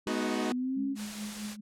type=tone with pitch glide; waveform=sine; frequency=246.9 to 274 Hz; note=B3 to C#4; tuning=0 to -20 cents; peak=-29 dBFS; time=0.06-0.97 s; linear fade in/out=50 ms; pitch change=+180 cents; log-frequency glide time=0.53-0.83 s
type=chord; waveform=sawtooth; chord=G# minor seventh; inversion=none; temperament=equal with one note detuned; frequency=211.9 / 246.9 / 311.1 / 370 Hz; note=G#3 / B3 / D#4 / F#4; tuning=+35 / 0 / 0 / 0 cents; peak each=-31 dBFS; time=0.07-0.52 s; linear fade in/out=0 ms
type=tone with tremolo; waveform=sine; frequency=210 Hz; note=G#3; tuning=19 cents sharp; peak=-34 dBFS; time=0.76-1.61 s; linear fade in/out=10 ms; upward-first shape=triangle; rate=4.7 Hz; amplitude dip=75%
type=noise; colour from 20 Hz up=white; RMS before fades=-41 dBFS; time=0.95-1.57 s; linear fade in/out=50 ms
effects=low-pass 9000 Hz 12 dB/octave